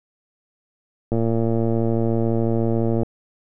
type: click train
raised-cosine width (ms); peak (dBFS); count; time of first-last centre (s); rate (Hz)
2; -9; 219; 1.12-3.032; 114
effects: none